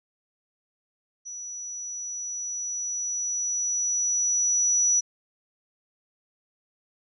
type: tone with level ramp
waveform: sine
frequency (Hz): 5890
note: F#8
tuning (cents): -9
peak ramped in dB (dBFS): -35 to -18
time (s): 1.25-5.01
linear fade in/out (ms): 20
effects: none